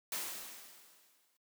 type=noise with exponential decay; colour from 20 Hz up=white; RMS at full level=-37 dBFS; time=0.12-1.37 s; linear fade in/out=2 ms; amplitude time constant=270 ms; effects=noise-tail reverb RT60 0.1 s tail -21 dB re dry + high-pass 200 Hz 12 dB/octave